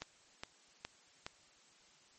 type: click train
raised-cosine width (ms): 0.2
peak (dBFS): -24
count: 4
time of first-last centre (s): 0.02-1.265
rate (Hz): 2.41
effects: white hiss -65 dBFS RMS until 2.18 s + MP3 32 kbps